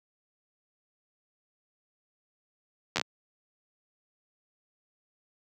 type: slowing click train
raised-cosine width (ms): 0.2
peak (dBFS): -9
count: 5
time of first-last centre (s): 2.96-3.014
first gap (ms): 10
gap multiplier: 1.2
effects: high-pass 150 Hz 12 dB/octave